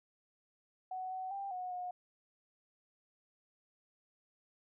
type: tone with pitch steps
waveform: sine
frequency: 745 / 750 / 791 / 731 / 722 Hz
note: F#5 / F#5 / G5 / F#5 / F#5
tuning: +12 / +23 / +15 / -21 / -43 cents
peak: -38 dBFS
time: 0.91-1.91 s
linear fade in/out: 5 ms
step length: 200 ms
effects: none